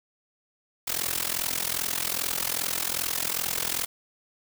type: noise with amplitude modulation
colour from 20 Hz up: white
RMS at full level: -25 dBFS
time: 0.87-3.86 s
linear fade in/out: 10 ms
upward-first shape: sine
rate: 42.5 Hz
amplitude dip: 90%
effects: none